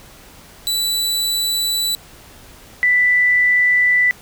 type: tone pair in turn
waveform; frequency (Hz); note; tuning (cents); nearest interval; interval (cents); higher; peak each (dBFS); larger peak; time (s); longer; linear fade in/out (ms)
sawtooth / sine; 3962 / 1981; B7 / B6; +5 / +5; octave; 1200; first; -14 / -11; second; 0.67-1.95 / 2.83-4.11; neither; 0
effects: pink hiss -43 dBFS RMS until 4.21 s